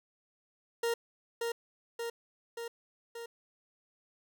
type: tone with echo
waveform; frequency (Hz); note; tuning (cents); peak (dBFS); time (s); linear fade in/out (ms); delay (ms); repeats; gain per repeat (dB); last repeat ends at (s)
40% pulse; 466.2; A#4; 0; -28; 0.83-0.94; 5; 580; 4; -3; 3.26
effects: none